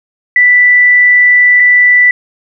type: tone pair in turn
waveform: sine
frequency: 1975.5 / 1975.5 Hz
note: B6 / B6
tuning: 0 / 0 cents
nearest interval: unison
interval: 0 cents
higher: neither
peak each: -3 dBFS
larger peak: neither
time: 0.36-1.6 / 1.6-2.11 s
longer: first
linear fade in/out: 2 ms
effects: none